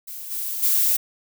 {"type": "noise with level steps", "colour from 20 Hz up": "violet", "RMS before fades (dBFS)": [-35, -28, -19], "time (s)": [0.07, 0.97], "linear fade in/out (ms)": 10, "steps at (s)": [0.3, 0.62], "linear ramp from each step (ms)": 20, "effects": []}